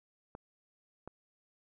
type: clicks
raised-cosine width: 1 ms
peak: -30 dBFS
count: 2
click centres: 0.351 / 1.076 s
effects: none